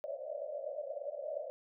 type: band-pass noise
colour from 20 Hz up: pink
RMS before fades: -41 dBFS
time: 0.04-1.5 s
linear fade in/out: 0 ms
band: 550 to 630 Hz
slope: 96 dB/octave
effects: none